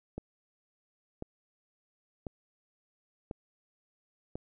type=click train; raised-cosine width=2 ms; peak=-24 dBFS; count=5; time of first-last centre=0.18-4.355 s; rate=0.958 Hz; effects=none